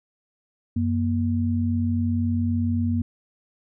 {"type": "tone pair together", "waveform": "sine", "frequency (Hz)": [93.07, 236.9], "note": ["F#2", "A#3"], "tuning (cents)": [11, 28], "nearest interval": "octave + major third", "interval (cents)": 1617, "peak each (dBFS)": -23, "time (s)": [0.76, 3.02], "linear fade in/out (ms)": 5, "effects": []}